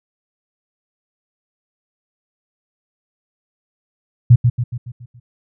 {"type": "tone with echo", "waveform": "sine", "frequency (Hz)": 120.8, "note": "B2", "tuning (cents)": -38, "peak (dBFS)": -3, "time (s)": [4.3, 4.36], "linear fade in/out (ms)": 10, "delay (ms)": 140, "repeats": 6, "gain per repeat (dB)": -6, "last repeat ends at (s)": 5.2, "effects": []}